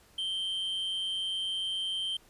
triangle tone with amplitude modulation, 3130 Hz, G7, 3 cents flat, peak -27 dBFS, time 0.18-2.17 s, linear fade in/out 5 ms, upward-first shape sine, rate 187 Hz, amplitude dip 45%, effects pink hiss -61 dBFS RMS until 2.29 s + resampled to 32000 Hz

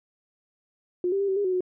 sine tone with pitch steps, 357.6 / 393 / 398.1 / 382.7 / 406.8 / 370.6 / 365.3 Hz, F4 / G4 / G4 / G4 / G#4 / F#4 / F#4, +41 / +4 / +27 / -42 / -36 / +3 / -22 cents, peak -22 dBFS, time 1.04-1.607 s, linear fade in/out 2 ms, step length 81 ms, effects none

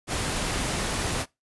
pink noise, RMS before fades -28 dBFS, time 0.07-1.26 s, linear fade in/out 50 ms, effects noise-tail reverb RT60 0.2 s tail -22 dB re dry + resampled to 24000 Hz

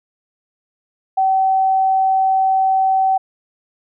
sine tone, 765 Hz, G5, 42 cents flat, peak -12 dBFS, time 1.17-3.18 s, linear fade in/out 10 ms, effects none

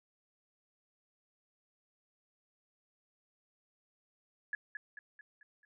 sine tone with echo, 1698 Hz, G#6, 38 cents sharp, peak -33 dBFS, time 4.53-4.55 s, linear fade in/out 2 ms, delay 220 ms, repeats 5, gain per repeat -6 dB, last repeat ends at 5.65 s, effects none

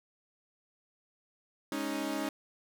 sawtooth chord, Ab suspended fourth, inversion none, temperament equal, 207.7 / 277.2 / 311.1 Hz, Ab3 / Db4 / Eb4, 0 / 0 / 0 cents, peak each -37 / -32 / -32 dBFS, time 1.72-2.29 s, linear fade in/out 2 ms, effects none

